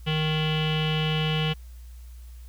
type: tone with low-pass filter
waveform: square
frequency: 155.56 Hz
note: D#3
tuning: in tune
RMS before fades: -25 dBFS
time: 0.06-1.54 s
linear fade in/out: 20 ms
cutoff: 3000 Hz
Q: 8.1
effects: added 60 Hz sine -40 dBFS peak until 2.48 s + white hiss -59 dBFS RMS until 2.48 s